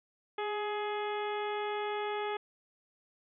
harmonic tone with a mistuned harmonic, 420 Hz, G#4, 19 cents sharp, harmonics 1 / 2 / 3 / 4 / 5 / 6 / 7 / 8, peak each -35 / -37 / -42 / -46 / -45 / -49 / -52 / -48 dBFS, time 0.38-2.37 s, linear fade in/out 5 ms, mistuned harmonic 1, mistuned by -25 cents, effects none

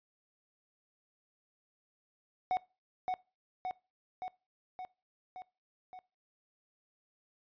triangle tone with echo, 740 Hz, F#5, in tune, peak -26 dBFS, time 2.51-2.57 s, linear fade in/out 0 ms, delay 570 ms, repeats 6, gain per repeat -3 dB, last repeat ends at 5.99 s, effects noise-tail reverb RT60 0.3 s tail -22 dB re dry + resampled to 11025 Hz

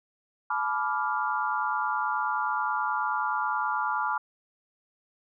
sine chord, B half-diminished seventh, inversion third, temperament equal with one note detuned, 858.4 / 987.8 / 1174.7 / 1396.9 Hz, A5 / B5 / D6 / F6, -43 / 0 / 0 / 0 cents, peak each -31 dBFS, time 0.5-4.18 s, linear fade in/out 5 ms, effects none

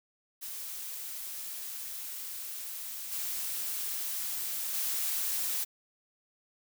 blue noise with level steps, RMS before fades -40 / -35 / -32 dBFS, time 0.41-5.65 s, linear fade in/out 20 ms, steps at 3.11 / 4.73 s, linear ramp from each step 20 ms, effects none

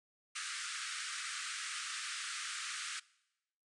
pink band-pass noise, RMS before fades -42 dBFS, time 0.35-3 s, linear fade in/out 10 ms, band 1200 to 9600 Hz, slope 96 dB/octave, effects noise-tail reverb RT60 0.9 s tail -22 dB re dry

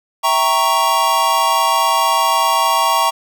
square chord, E diminished seventh, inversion none, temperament equal, 659.3 / 784 / 932.3 / 1108.7 Hz, E5 / G5 / Bb5 / Db6, 0 / 0 / 0 / 0 cents, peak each -23 / -22 / -17 / -17 dBFS, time 0.23-3.11 s, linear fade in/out 20 ms, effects none

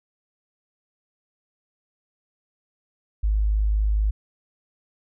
sine tone, 52.2 Hz, G#1, 10 cents sharp, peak -18 dBFS, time 3.23-4.11 s, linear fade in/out 10 ms, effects none

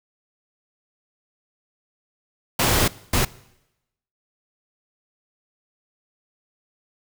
pink noise bursts at uneven times, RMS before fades -19 dBFS, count 2, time 2.59-2.88 / 3.13-3.25 s, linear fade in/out 5 ms, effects noise-tail reverb RT60 0.9 s tail -21 dB re dry

